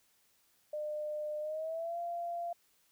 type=tone with pitch glide; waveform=sine; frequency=603 to 688.7 Hz; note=D5 to F5; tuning=+46 to -24 cents; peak=-35 dBFS; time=0.73-2.53 s; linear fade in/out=5 ms; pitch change=+230 cents; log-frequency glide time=1.4-1.98 s; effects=white hiss -71 dBFS RMS until 2.91 s